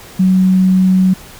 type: tone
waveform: sine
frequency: 186.7 Hz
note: F#3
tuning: 16 cents sharp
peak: -7 dBFS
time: 0.19-1.14 s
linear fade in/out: 10 ms
effects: pink hiss -36 dBFS RMS until 1.39 s